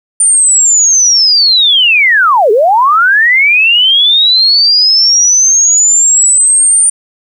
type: linear two-way sweep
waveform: sine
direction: down then up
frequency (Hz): 9110 to 394 to 9110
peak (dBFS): -4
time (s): 0.2-6.9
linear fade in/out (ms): 5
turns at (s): 2.51
effects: 7-bit